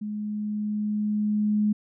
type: tone with level ramp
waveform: sine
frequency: 210.3 Hz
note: G#3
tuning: 22 cents sharp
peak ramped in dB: -29 to -19 dBFS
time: 0.01-1.73 s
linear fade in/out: 10 ms
effects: none